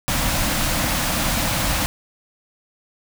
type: band-stop noise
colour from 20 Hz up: pink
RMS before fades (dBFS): -21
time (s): 0.08-1.86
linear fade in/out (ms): 0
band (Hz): 330 to 500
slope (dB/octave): 96
effects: none